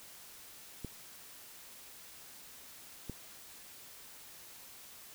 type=clicks; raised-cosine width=3 ms; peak=-27 dBFS; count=2; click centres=0.847 / 3.097 s; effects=white hiss -53 dBFS RMS until 5.14 s